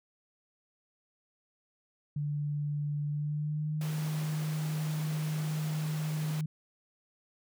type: tone with pitch glide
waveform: sine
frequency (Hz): 146.83 to 154.22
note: D3 to D#3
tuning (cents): 0 to -15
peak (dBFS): -30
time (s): 2.16-6.46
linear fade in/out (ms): 5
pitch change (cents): +85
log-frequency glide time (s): 3.07-3.86
type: high-pass noise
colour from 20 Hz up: pink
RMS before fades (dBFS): -45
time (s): 3.81-6.41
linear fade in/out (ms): 2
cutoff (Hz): 150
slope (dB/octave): 24
effects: none